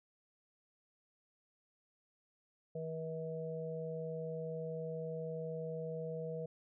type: harmonic tone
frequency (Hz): 160.7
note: E3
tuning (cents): -44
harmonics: 1 / 3 / 4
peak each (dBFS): -43 / -41 / -47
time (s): 2.75-6.46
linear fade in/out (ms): 5
effects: none